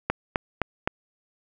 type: click train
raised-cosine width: 0.5 ms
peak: -7 dBFS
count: 4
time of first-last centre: 0.1-0.875 s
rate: 3.87 Hz
effects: none